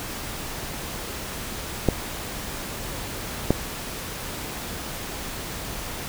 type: clicks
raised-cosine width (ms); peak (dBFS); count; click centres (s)
2; -3; 2; 1.887 / 3.506
effects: pink hiss -33 dBFS RMS until 6.08 s

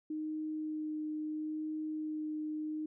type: tone with vibrato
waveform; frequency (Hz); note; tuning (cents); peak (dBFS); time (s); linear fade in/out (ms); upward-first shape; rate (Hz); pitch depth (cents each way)
sine; 308.4; D#4; -15; -35; 0.1-2.86; 5; sine; 0.75; 10
effects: none

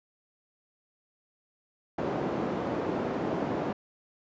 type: band-pass noise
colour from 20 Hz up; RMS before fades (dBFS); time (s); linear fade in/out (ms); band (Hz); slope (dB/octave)
white; -31; 1.98-3.73; 5; 160 to 520; 12
effects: resampled to 16000 Hz

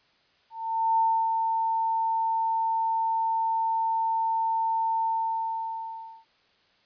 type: tone with ADSR envelope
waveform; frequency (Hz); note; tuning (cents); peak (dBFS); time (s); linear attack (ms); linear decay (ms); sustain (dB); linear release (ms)
sine; 900; A5; +39; -19; 0.5-6.25; 480; 300; -4; 1200
effects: white hiss -64 dBFS RMS until 6.85 s + resampled to 11025 Hz

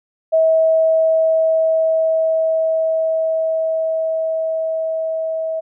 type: tone with level ramp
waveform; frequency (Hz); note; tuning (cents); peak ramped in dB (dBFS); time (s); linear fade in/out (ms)
sine; 644; E5; -41; -10 to -19; 0.32-5.61; 20
effects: none

